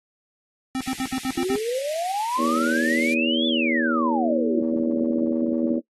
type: tone bursts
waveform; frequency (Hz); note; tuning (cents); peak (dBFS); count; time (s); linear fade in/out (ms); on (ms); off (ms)
square; 261.6; C4; 0; -24; 7; 0.75-1.557; 0; 57; 68
type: high-pass noise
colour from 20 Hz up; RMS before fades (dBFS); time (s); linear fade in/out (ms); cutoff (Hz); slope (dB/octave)
pink; -38; 0.81-3.14; 10; 1900; 48
type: exponential two-way sweep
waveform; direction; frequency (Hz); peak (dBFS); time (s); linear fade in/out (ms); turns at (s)
sine; up then down; 333.4 to 3520 to 333.4; -23; 1.37-4.6; 5; 3.47
type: harmonic tone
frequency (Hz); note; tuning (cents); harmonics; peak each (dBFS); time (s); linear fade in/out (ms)
80.6; E2; -38; 3 / 4 / 5 / 6 / 7; -23 / -25 / -35 / -35 / -29; 2.38-5.8; 20
effects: noise-tail reverb RT60 0.1 s tail -19 dB re dry + AAC 32 kbps